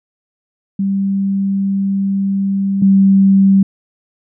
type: tone pair in turn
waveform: sine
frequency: 196 / 194.65 Hz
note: G3 / G3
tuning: 0 / -12 cents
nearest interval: unison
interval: 12 cents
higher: first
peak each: -13 / -6 dBFS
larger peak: second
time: 0.79-2.82 / 2.82-3.63 s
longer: first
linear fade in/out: 5 ms
effects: none